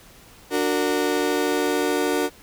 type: chord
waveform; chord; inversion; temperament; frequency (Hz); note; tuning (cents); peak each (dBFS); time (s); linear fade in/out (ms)
35% pulse; D augmented; none; just; 293.7 / 367.1 / 458.9; D4 / F#4 / A#4; 0 / -14 / -27; -23; 0.5-2.3; 50
effects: pink hiss -49 dBFS RMS until 2.42 s